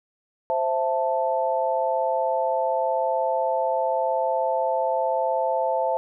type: chord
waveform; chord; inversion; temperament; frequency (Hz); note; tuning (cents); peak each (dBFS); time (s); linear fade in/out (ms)
sine; A minor; first; equal with one note detuned; 523.3 / 664.2 / 880; C5 / E5 / A5; 0 / +13 / 0; -25; 0.5-5.97; 0
effects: none